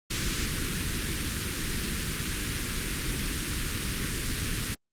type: band-stop noise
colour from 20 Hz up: pink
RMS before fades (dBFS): -30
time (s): 0.1-4.75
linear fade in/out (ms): 10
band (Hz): 370 to 1400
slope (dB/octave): 24
effects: low-pass 12000 Hz 12 dB/octave + Opus 48 kbps